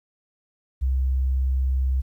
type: tone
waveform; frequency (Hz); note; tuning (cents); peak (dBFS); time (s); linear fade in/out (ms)
sine; 65.41; C2; 0; -19; 0.81-2.02; 20
effects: 10-bit